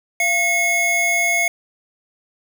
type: tone pair together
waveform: square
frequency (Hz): 686.3 / 2179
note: F5 / C#7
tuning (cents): -30 / -30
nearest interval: octave + minor sixth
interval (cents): 2000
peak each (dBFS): -24 / -17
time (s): 0.2-1.48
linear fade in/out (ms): 2
effects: none